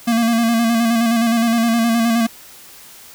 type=tone with vibrato; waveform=square; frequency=230.7 Hz; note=A#3; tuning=18 cents flat; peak=-14 dBFS; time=0.07-2.27 s; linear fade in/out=10 ms; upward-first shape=square; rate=9.6 Hz; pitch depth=34 cents each way; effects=white hiss -41 dBFS RMS until 3.14 s